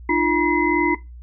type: tone cluster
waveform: sine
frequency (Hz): 302.5 / 345.3 / 961 / 2042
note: D#4 / F4 / B5 / C7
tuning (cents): -49 / -20 / -48 / -43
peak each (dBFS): -21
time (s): 0.09-0.95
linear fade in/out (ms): 5
effects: noise-tail reverb RT60 0.2 s tail -17 dB re dry + added 60 Hz sine -36 dBFS peak until 1.22 s